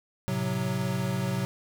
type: chord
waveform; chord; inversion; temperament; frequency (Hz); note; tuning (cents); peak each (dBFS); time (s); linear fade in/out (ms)
square; F# diminished; first; equal; 110 / 130.81 / 185; A2 / C3 / F#3; 0 / 0 / 0; -35 / -31 / -31; 0.28-1.45; 0
effects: none